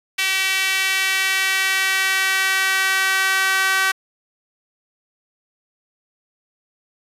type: tone with high-pass filter sweep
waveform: sawtooth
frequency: 382.5 Hz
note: G4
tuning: 42 cents flat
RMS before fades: -19 dBFS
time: 0.18-3.92 s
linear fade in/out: 10 ms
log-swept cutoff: 2300 to 1500 Hz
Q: 2.3
effects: resampled to 32000 Hz